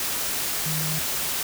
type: tone in noise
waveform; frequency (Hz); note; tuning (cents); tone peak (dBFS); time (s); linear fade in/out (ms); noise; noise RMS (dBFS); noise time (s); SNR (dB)
sine; 155.56; D#3; 0; -28; 0.66-0.99; 2; white; -27; 0-1.43; -4
effects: none